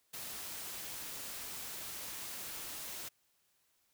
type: noise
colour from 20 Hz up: white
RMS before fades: -44 dBFS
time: 0.13-3.09 s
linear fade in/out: 10 ms
effects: white hiss -75 dBFS RMS until 3.93 s